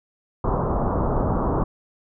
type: low-pass noise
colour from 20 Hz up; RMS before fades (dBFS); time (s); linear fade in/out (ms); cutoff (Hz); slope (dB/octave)
pink; -22; 0.44-1.64; 5; 1200; 48
effects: none